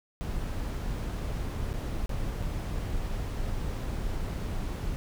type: noise with dropouts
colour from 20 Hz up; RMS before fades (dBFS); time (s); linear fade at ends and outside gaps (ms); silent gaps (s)
brown; -32; 0.21-4.96; 0; 1.731-1.738 / 2.06-2.093 / 2.418-2.424
effects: none